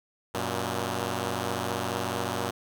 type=tone pair together; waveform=5% pulse; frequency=94.42 / 119.1 Hz; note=F#2 / A#2; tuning=+36 / +38 cents; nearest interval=major third; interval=402 cents; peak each=-20 dBFS; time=0.34-2.51 s; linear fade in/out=10 ms; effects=none